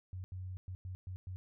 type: tone bursts at uneven times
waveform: sine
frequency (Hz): 92.5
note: F#2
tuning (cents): 0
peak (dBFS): -40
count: 6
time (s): 0.13-0.24 / 0.32-0.57 / 0.68-0.75 / 0.85-0.95 / 1.07-1.16 / 1.27-1.36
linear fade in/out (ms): 0
effects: none